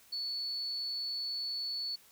sine tone, 4435 Hz, C#8, in tune, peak -34 dBFS, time 0.12-1.96 s, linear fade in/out 10 ms, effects white hiss -61 dBFS RMS until 2.11 s

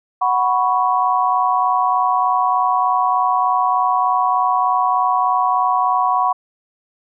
sine chord, F# suspended fourth, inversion none, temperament just, 740 / 986.7 / 1110 Hz, F#5 / B5 / C#6, 0 / -2 / +2 cents, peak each -18 dBFS, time 0.21-6.33 s, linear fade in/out 10 ms, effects none

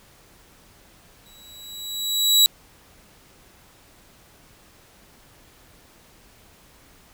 sawtooth tone with exponential growth, 3900 Hz, B7, 23 cents flat, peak -8 dBFS, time 1.26-2.46 s, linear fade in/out 0 ms, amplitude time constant 260 ms, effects pink hiss -53 dBFS RMS until 7.13 s

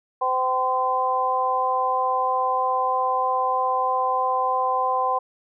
harmonic tone, 256.7 Hz, C4, 33 cents flat, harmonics 2 / 3 / 4, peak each -27 / -24 / -22 dBFS, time 0.21-5.19 s, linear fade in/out 10 ms, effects none

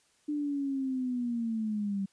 sine linear sweep, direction down, 299.3 to 193 Hz, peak -29 dBFS, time 0.28-2.06 s, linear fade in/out 10 ms, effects white hiss -68 dBFS RMS until 2.12 s + resampled to 22050 Hz

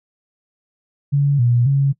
sine tone with pitch steps, 141.9 / 120.5 / 138.6 Hz, C#3 / B2 / C#3, +41 / -42 / 0 cents, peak -12 dBFS, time 1.12-1.93 s, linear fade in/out 20 ms, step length 270 ms, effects noise-tail reverb RT60 0.1 s tail -20 dB re dry

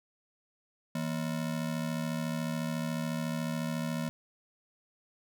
square ring-modulated tone, 200 Hz, G3, 35 cents sharp, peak -29 dBFS, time 0.95-4.09 s, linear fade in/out 0 ms, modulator 37 Hz, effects none

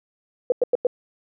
sine tone bursts, 493.9 Hz, B4, in tune, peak -14 dBFS, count 4, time 0.5-0.869 s, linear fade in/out 2 ms, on 21 ms, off 95 ms, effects none

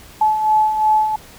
sine beating tone pair, 859 / 861.8 Hz, A5 / A5, -42 / -36 cents, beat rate 2.8 Hz, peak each -21 / -13 dBFS, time 0.21-1.16 s, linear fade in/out 5 ms, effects pink hiss -42 dBFS RMS until 1.38 s

